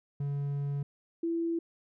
triangle / sine tone pair in turn, 141.9 / 334.1 Hz, C#3 / E4, +41 / +23 cents, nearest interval octave + minor third, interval 1482 cents, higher second, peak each -28 dBFS, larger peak neither, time 0.2-0.83 / 1.23-1.59 s, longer first, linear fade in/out 5 ms, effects none

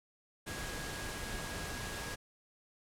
sine tone in noise, 1648 Hz, G#6, 14 cents flat, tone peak -47 dBFS, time 0.46-2.16 s, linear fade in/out 20 ms, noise pink, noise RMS -41 dBFS, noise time 0.46-2.16 s, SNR -9 dB, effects low-pass 11000 Hz 12 dB/octave

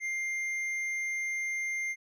triangle tone with hard clipping, 2100 Hz, C7, 6 cents sharp, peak -32 dBFS, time 0-1.96 s, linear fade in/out 50 ms, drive 9 dB, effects none

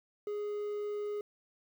triangle tone with quantisation, 415.3 Hz, G#4, in tune, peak -32 dBFS, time 0.27-1.21 s, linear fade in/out 2 ms, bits 10, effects none

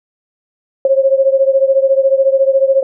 sine beating tone pair, 535 / 549 Hz, C5 / C#5, +38 / -17 cents, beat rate 14 Hz, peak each -10 / -13 dBFS, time 0.85-2.83 s, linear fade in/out 2 ms, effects none

